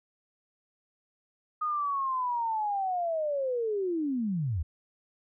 sine linear sweep, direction down, 1244.5 to 69.6 Hz, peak -27 dBFS, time 1.61-4.63 s, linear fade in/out 10 ms, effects none

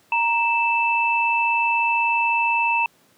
sine tone pair together, 934.1 / 2642 Hz, A#5 / E7, +3 / +3 cents, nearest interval octave + tritone, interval 1800 cents, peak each -20 dBFS, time 0.12-2.86 s, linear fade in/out 2 ms, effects pink hiss -58 dBFS RMS until 3.17 s + high-pass 150 Hz 12 dB/octave

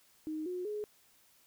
sine tone with pitch steps, 311.1 / 361.5 / 420.1 Hz, D#4 / F#4 / G#4, 0 / -40 / +20 cents, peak -35 dBFS, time 0.27-0.84 s, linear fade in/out 0 ms, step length 190 ms, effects white hiss -66 dBFS RMS until 1.46 s

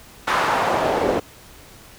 pink noise with band-pass filter sweep, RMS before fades -20 dBFS, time 0.27-1.2 s, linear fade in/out 10 ms, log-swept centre 1300 to 440 Hz, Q 1.5, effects pink hiss -45 dBFS RMS until 1.98 s

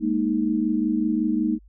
sine chord, Ab suspended second, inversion none, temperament equal, 207.7 / 233.1 / 311.1 Hz, Ab3 / Bb3 / Eb4, 0 / 0 / 0 cents, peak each -26 / -24 / -23 dBFS, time 0-1.59 s, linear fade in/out 50 ms, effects added 50 Hz sine -48 dBFS peak until 1.68 s

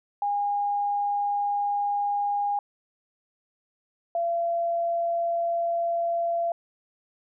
sine tone pair in turn, 815 / 680.8 Hz, G#5 / F5, -33 / -44 cents, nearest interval minor third, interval 311 cents, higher first, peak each -23 dBFS, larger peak neither, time 0.22-2.59 / 4.15-6.52 s, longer neither, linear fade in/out 2 ms, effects none

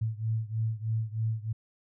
sine beating tone pair, 110 / 113.2 Hz, A2 / A2, 0 / +50 cents, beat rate 3.2 Hz, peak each -30 / -32 dBFS, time 0.01-1.53 s, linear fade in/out 10 ms, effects none

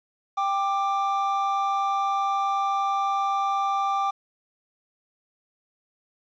triangle tone pair together, 788.9 / 1182 Hz, G5 / D6, +11 / +11 cents, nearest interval perfect fifth, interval 700 cents, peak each -23 / -23 dBFS, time 0.37-4.11 s, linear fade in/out 10 ms, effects resampled to 16000 Hz + 9-bit

